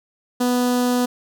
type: tone with notch filter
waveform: sawtooth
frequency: 246.9 Hz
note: B3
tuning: in tune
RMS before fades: -19 dBFS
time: 0.4-1.06 s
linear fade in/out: 10 ms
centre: 2200 Hz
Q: 1.2
effects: none